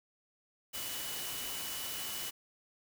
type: tone in noise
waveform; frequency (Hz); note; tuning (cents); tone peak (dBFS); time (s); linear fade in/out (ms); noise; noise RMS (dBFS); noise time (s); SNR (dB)
sine; 2960; F#7; 0; -45; 0.73-2.31; 20; white; -40; 0.73-2.31; -8
effects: none